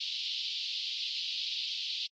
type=band-pass noise; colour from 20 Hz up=white; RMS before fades=-36 dBFS; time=0-2.07 s; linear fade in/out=10 ms; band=2900 to 4600 Hz; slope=48 dB/octave; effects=AAC 32 kbps